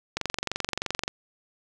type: click train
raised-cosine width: 0.2 ms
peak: -10 dBFS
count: 22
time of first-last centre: 0.17-1.079 s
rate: 23.1 Hz
effects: none